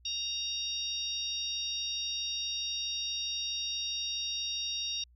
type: harmonic tone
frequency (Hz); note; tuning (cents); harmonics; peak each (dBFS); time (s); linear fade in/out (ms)
932.3; A#5; 0; 3 / 4 / 5 / 6; -40 / -35 / -43 / -38; 0.05-5.04; 5
effects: added 60 Hz sine -58 dBFS peak until 5.15 s